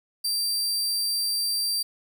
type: tone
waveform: sawtooth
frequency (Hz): 4699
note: D8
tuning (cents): 0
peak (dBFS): -21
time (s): 0.24-1.83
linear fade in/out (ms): 10
effects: 9-bit